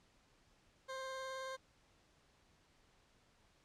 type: tone with vibrato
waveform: 20% pulse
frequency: 527 Hz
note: C5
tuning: 12 cents sharp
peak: -38 dBFS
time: 0.88-1.57 s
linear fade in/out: 20 ms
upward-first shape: sine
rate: 19 Hz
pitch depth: 12 cents each way
effects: pink hiss -71 dBFS RMS until 3.64 s + low-pass 7000 Hz 12 dB/octave